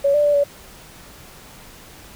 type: tone with pitch steps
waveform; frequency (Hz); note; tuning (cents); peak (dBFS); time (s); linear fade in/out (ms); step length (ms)
sine; 561 / 589 / 584 / 571; C#5 / D5 / D5 / D5; +21 / +5 / -10 / -49; -13; 0.04-0.44; 10; 100
effects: pink hiss -43 dBFS RMS until 2.15 s